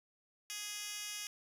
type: tone with high-pass filter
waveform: 10% pulse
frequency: 415.3 Hz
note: G#4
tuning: in tune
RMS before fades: -43 dBFS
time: 0.5-1.27 s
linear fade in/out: 0 ms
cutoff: 3800 Hz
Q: 1.4
effects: resampled to 32000 Hz